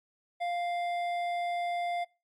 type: tone with hard clipping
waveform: triangle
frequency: 698.5 Hz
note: F5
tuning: in tune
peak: -31 dBFS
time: 0.4-2.05 s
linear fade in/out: 20 ms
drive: 13 dB
effects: noise-tail reverb RT60 0.3 s tail -23 dB re dry + MP3 96 kbps